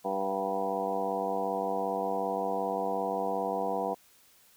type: harmonic tone with a mistuned harmonic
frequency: 97.4 Hz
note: G2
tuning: 11 cents flat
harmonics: 2 / 3 / 4 / 5 / 6 / 7 / 8 / 9 / 10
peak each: -40 / -41 / -40 / -34 / -46 / -34 / -35 / -41 / -38 dBFS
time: 0.04-3.95 s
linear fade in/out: 20 ms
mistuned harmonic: 8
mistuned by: -27 cents
effects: white hiss -61 dBFS RMS until 4.56 s